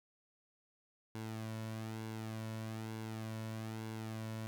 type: tone with flanger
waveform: sawtooth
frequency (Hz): 110.7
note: A2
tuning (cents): +11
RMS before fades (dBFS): -43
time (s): 1.15-4.47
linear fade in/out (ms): 0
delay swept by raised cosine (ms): 1.6 to 2.51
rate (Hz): 1.1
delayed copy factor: -0.5
effects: none